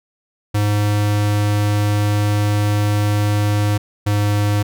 square tone pair in turn, 103.83 / 103.37 Hz, G#2 / G#2, 0 / -8 cents, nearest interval unison, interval 8 cents, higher first, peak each -15 dBFS, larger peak neither, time 0.54-3.78 / 4.06-4.63 s, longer first, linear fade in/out 10 ms, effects none

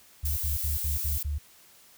sine tone bursts, 73.2 Hz, D2, 5 cents flat, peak -27 dBFS, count 6, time 0.23-1.385 s, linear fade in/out 10 ms, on 140 ms, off 63 ms
violet noise, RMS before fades -32 dBFS, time 0.25-1.23 s, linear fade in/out 5 ms
effects white hiss -56 dBFS RMS until 1.97 s

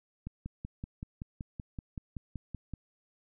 click train, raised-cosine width 5 ms, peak -26 dBFS, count 14, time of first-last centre 0.27-2.737 s, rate 5.27 Hz, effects none

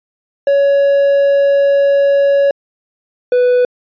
triangle tone pair in turn, 560 / 495.1 Hz, C#5 / B4, +18 / +4 cents, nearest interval major second, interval 214 cents, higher first, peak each -6 dBFS, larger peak neither, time 0.47-2.51 / 3.32-3.65 s, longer first, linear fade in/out 2 ms, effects resampled to 11025 Hz

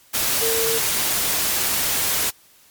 sine tone in noise, 454.2 Hz, A#4, 45 cents flat, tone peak -22 dBFS, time 0.41-0.79 s, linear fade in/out 20 ms, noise white, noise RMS -21 dBFS, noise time 0.13-2.31 s, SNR -4 dB, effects white hiss -53 dBFS RMS until 2.7 s + MP3 96 kbps

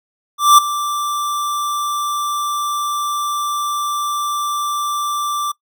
square tone with ADSR envelope, 1174.7 Hz, D6, in tune, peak -4 dBFS, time 0.38-5.52 s, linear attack 200 ms, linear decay 10 ms, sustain -15 dB, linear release 9 ms, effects noise-tail reverb RT60 0.1 s tail -21 dB re dry

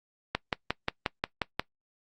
click train, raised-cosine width 0.3 ms, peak -10 dBFS, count 8, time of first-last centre 0.35-1.596 s, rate 5.62 Hz, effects noise-tail reverb RT60 0.1 s tail -21 dB re dry + Opus 48 kbps

